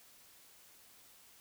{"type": "silence", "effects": ["white hiss -61 dBFS RMS until 1.4 s"]}